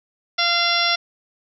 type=harmonic tone; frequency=690 Hz; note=F5; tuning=21 cents flat; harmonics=1 / 2 / 3 / 4 / 5 / 6 / 7 / 8; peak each=-26 / -24 / -24 / -27 / -23 / -27 / -27 / -24 dBFS; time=0.38-0.96 s; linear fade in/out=10 ms; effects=none